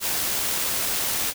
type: noise with amplitude modulation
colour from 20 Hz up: white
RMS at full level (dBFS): -24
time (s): 0-1.34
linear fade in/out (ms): 50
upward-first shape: sine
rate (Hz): 80.3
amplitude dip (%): 25
effects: none